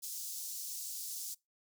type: high-pass noise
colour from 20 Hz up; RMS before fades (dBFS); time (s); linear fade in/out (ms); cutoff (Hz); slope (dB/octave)
pink; -42; 0.02-1.35; 20; 5300; 24
effects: noise-tail reverb RT60 0.2 s tail -23 dB re dry